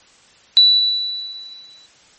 sine tone with exponential decay, 3951 Hz, B7, in tune, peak -5 dBFS, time 0.57-1.86 s, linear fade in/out 0 ms, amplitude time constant 280 ms, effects white hiss -50 dBFS RMS until 2.18 s + MP3 32 kbps

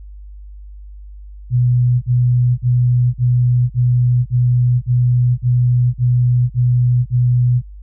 sine tone bursts, 123.2 Hz, B2, 4 cents flat, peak -10 dBFS, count 11, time 1.5-7.62 s, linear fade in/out 50 ms, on 520 ms, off 40 ms, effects added 50 Hz sine -32 dBFS peak until 7.82 s

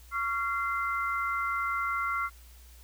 sine tone cluster, 1121 / 1376 / 2073 Hz, C#6 / F6 / C7, +19 / -26 / -17 cents, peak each -33 / -30 / -35 dBFS, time 0.11-2.3 s, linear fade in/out 50 ms, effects added 60 Hz sine -50 dBFS peak until 2.83 s + white hiss -58 dBFS RMS until 2.83 s

